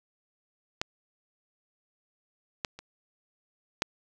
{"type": "clicks", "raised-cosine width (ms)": 0.2, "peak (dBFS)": [-11, -12, -26, -8], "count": 4, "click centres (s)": [0.815, 2.648, 2.79, 3.821], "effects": []}